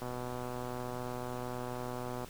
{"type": "click train", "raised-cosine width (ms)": 1, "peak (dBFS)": -26, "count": 277, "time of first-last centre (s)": [0.02, 2.246], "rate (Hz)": 124, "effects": ["pink hiss -51 dBFS RMS until 2.29 s"]}